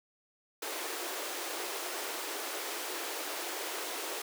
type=high-pass noise; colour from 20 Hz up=pink; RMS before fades=-38 dBFS; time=0.62-4.22 s; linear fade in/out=5 ms; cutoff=320 Hz; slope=48 dB/octave; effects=none